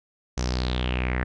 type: tone with low-pass filter sweep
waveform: sawtooth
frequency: 62.3 Hz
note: B1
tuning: 16 cents sharp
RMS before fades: -26 dBFS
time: 0.37-1.24 s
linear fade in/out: 10 ms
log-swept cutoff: 6200 to 1800 Hz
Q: 5.1
effects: none